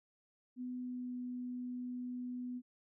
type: tone with pitch glide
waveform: sine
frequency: 250 to 248.1 Hz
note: B3 to B3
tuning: +21 to +8 cents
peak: -39 dBFS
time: 0.56-2.62 s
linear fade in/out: 50 ms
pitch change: -13 cents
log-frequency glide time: 0.8-1.14 s
effects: none